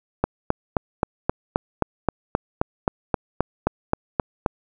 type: click train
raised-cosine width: 1 ms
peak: -4 dBFS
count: 17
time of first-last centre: 0.24-4.462 s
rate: 3.79 Hz
effects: none

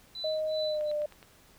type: tone with tremolo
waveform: sine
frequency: 3992 Hz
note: B7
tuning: 18 cents sharp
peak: -34 dBFS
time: 0.15-0.91 s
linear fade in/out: 2 ms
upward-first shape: sine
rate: 2.6 Hz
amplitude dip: 100%
type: tone with pitch glide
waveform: sine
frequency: 623 to 597.6 Hz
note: D#5 to D5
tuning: +2 to +30 cents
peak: -28 dBFS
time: 0.24-1.06 s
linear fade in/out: 5 ms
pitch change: -72 cents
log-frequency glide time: 0.54-0.92 s
type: click train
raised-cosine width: 0.3 ms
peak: -34 dBFS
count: 5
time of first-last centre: 0.81-1.228 s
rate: 9.57 Hz
effects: pink hiss -59 dBFS RMS until 1.58 s

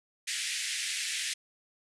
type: band-pass noise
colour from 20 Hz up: pink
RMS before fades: -34 dBFS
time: 0.27-1.34 s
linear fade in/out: 10 ms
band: 1800 to 10000 Hz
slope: 48 dB/octave
effects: none

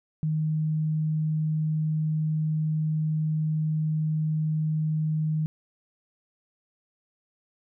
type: tone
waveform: sine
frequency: 155.56 Hz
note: D#3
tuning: in tune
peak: -23 dBFS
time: 0.23-5.46 s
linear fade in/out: 0 ms
effects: none

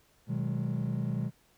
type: chord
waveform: triangle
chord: G# minor seventh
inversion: first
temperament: just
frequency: 124.59 / 155.74 / 186.89 / 207.7 Hz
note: B2 / D#3 / F#3 / G#3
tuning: +16 / +2 / +18 / 0 cents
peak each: -30 / -32 / -34 / -33 dBFS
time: 0.27-1.31 s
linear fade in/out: 50 ms
effects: tanh soft clip ceiling -22 dBFS + pink hiss -66 dBFS RMS until 1.57 s

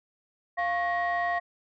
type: tone cluster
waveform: sine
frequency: 699 / 1097 / 1886 Hz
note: F5 / C#6 / A#6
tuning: +1 / -18 / +20 cents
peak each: -26 / -32 / -29 dBFS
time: 0.57-1.4 s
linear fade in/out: 20 ms
effects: tanh soft clip ceiling -20 dBFS

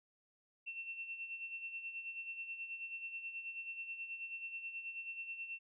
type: tone with tremolo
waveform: sine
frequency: 2700 Hz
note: E7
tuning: 41 cents sharp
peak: -40 dBFS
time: 0.66-5.59 s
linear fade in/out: 20 ms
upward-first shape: sine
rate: 9.3 Hz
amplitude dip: 60%
effects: none

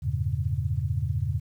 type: chord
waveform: sine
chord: E diminished seventh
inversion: none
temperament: equal with one note detuned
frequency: 82.41 / 98 / 113.75 / 138.59 Hz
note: E2 / G2 / Bb2 / Db3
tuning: 0 / 0 / -42 / 0 cents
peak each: -30 dBFS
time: 0.02-1.4 s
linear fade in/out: 20 ms
effects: 10-bit

